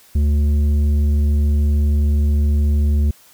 sine tone with tanh clipping, 73.42 Hz, D2, in tune, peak -14 dBFS, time 0.15-3.11 s, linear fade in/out 5 ms, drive 8 dB, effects white hiss -49 dBFS RMS until 3.33 s

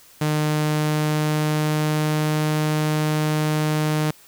sawtooth tone with pitch glide, 152.1 to 153.33 Hz, D#3 to D#3, -39 to -25 cents, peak -15 dBFS, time 0.21-4.11 s, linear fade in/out 5 ms, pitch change +14 cents, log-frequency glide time 0.52-2.47 s, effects white hiss -50 dBFS RMS until 4.27 s

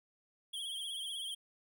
square tone with vibrato, 3236 Hz, G#7, 46 cents flat, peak -39 dBFS, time 0.53-1.35 s, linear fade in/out 10 ms, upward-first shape sine, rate 16 Hz, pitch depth 67 cents each way, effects none

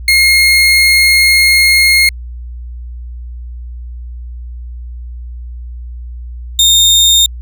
30% pulse tone pair in turn, 2147 / 3659 Hz, C7 / A#7, +44 / -33 cents, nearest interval major sixth, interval 923 cents, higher second, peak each -3 dBFS, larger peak neither, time 0.08-2.09 / 6.59-7.26 s, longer first, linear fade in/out 2 ms, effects added 60 Hz sine -23 dBFS peak until 7.41 s

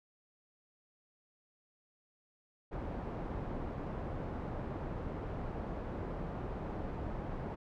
pink low-pass noise, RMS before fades -40 dBFS, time 2.71-7.56 s, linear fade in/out 20 ms, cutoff 880 Hz, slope 12 dB/octave, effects none

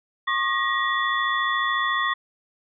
sine tone cluster, 1090 / 1204 / 1894 / 3458 Hz, C#6 / D6 / A#6 / A7, -29 / +43 / +27 / -31 cents, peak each -25 / -29 / -24 / -31 dBFS, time 0.27-2.14 s, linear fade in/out 10 ms, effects none

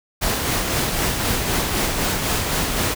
pink noise with tremolo, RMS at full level -20 dBFS, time 0.21-2.95 s, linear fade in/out 20 ms, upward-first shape sine, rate 3.9 Hz, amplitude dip 35%, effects none

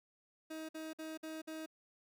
30% pulse tone bursts, 316.3 Hz, D#4, 29 cents sharp, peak -40 dBFS, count 5, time 0.5-1.662 s, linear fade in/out 10 ms, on 190 ms, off 53 ms, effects none

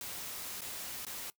white noise with dropouts, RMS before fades -42 dBFS, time 0.01-1.3 s, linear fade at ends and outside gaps 1 ms, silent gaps 0.608-0.617 / 1.05-1.066 s, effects noise-tail reverb RT60 0.1 s tail -20 dB re dry

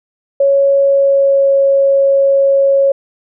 sine tone with pitch glide, 554.4 to 550.3 Hz, C#5 to C#5, 0 to -13 cents, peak -7 dBFS, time 0.4-2.92 s, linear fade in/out 5 ms, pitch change -13 cents, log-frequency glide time 0.82-1.52 s, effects none

